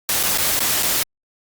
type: noise with dropouts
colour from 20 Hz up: white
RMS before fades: -19 dBFS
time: 0.09-1.03 s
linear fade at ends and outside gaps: 1 ms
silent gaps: 0.23-0.235 / 0.376-0.383 / 0.592-0.604 / 0.826-0.831 s
effects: Opus 48 kbps